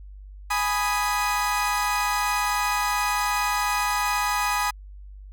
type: chord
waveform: 30% pulse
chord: G# minor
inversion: none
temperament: equal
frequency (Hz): 830.6 / 987.8 / 1244.5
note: G#5 / B5 / D#6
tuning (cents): 0 / 0 / 0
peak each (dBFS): -24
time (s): 0.5-4.71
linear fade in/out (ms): 10
effects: added 49 Hz sine -39 dBFS peak until 5.32 s